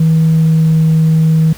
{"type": "tone with pitch glide", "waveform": "sine", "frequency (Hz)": [160.6, 159.4], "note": ["E3", "D#3"], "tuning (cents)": [-45, 42], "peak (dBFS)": -5, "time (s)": [0, 1.53], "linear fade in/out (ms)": 5, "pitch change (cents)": -13, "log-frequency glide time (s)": [0.23, 0.77], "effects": ["tanh soft clip ceiling -4 dBFS", "pink hiss -35 dBFS RMS until 1.57 s"]}